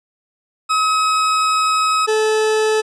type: tone pair in turn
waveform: 40% pulse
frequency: 1276 / 433.8 Hz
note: D#6 / A4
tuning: +43 / -25 cents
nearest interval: octave + perfect fifth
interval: 1868 cents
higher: first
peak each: -13 dBFS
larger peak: neither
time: 0.69-2.07 / 2.07-2.82 s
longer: first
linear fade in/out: 20 ms
effects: resampled to 22050 Hz